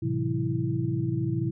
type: tone cluster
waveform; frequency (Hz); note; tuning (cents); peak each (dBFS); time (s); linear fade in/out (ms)
sine; 110 / 130.6 / 164.2 / 188.5 / 328.9; A2 / C3 / E3 / F#3 / E4; 0 / -3 / -6 / +32 / -4; -31 / -28 / -33 / -37 / -31; 0.02-1.51; 10
effects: none